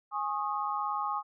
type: chord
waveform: sine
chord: Ab suspended fourth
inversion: none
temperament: equal with one note detuned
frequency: 830.6 / 1087.8 / 1244.5 Hz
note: Ab5 / Db6 / Eb6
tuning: 0 / -33 / 0 cents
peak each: -34 dBFS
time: 0.11-1.23 s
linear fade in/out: 50 ms
effects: none